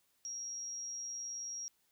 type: tone with amplitude modulation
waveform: sine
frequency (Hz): 5640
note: F8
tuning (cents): +16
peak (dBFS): -38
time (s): 0.25-1.68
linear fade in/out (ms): 0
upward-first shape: sine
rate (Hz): 119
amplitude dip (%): 35
effects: white hiss -75 dBFS RMS until 1.91 s